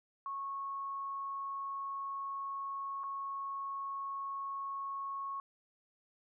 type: tone with dropouts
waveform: sine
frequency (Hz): 1100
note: C#6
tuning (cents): -14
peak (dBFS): -37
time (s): 0.26-5.4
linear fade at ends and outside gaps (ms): 1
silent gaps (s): 3.035-3.039
effects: none